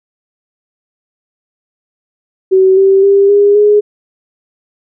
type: tone with pitch steps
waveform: sine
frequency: 378.7 / 387.8 / 397.1 / 406.6 / 416.3 Hz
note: F#4 / G4 / G4 / G#4 / G#4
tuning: +40 / -19 / +22 / -37 / +4 cents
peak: -4 dBFS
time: 2.51-3.81 s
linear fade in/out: 20 ms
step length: 260 ms
effects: none